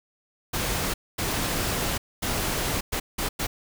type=noise bursts at uneven times; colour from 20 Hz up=pink; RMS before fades=-27 dBFS; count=6; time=0.53-0.94 / 1.18-1.98 / 2.22-2.81 / 2.92-3 / 3.18-3.29 / 3.39-3.47 s; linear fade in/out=10 ms; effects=none